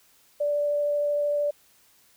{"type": "tone with vibrato", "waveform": "sine", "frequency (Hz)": 584, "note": "D5", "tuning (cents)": -10, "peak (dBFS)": -22, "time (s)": [0.4, 1.51], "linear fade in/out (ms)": 10, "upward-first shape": "triangle", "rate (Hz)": 13, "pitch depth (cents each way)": 8, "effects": ["white hiss -60 dBFS RMS until 2.16 s"]}